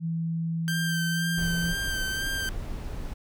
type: tone with pitch glide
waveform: sine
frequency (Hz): 164.81 to 169.84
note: E3 to F3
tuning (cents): 0 to -48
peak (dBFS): -26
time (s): 0-1.75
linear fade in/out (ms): 50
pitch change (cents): +52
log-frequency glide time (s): 0.86-1.57
type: tone with vibrato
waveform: sawtooth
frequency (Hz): 1568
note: G6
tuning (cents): 0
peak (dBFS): -25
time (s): 0.68-2.49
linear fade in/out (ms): 0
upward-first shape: sine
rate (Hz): 2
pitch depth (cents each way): 23
type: noise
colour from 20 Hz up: brown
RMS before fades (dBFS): -34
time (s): 1.37-3.14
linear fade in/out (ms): 10
effects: none